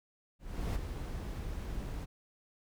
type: noise with ADSR envelope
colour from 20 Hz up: brown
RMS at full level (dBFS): -32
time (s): 0.39-2.06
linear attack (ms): 360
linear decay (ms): 21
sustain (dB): -7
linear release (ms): 25
effects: none